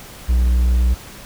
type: tone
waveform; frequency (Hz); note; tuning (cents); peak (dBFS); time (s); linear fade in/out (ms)
triangle; 61; B1; -21; -10; 0.28-0.95; 20
effects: pink hiss -38 dBFS RMS until 1.25 s